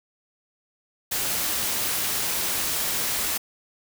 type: noise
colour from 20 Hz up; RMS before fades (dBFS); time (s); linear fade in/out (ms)
white; -26; 1.11-3.38; 10
effects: none